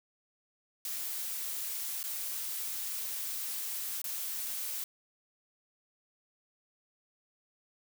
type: noise with dropouts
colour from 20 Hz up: blue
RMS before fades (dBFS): -37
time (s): 0.85-4.84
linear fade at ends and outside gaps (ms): 1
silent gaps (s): 2.03-2.039 / 4.017-4.042
effects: none